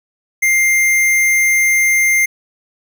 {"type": "tone", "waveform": "square", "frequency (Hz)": 2100, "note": "C7", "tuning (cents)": 6, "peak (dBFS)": -11, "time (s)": [0.42, 2.26], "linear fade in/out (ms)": 10, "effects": []}